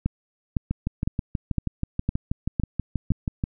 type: two click trains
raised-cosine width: 5 ms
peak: -10 / -12 dBFS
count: 7 / 18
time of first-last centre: 0.06-3.106 / 0.71-3.439 s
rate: 1.97 / 6.23 Hz
effects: none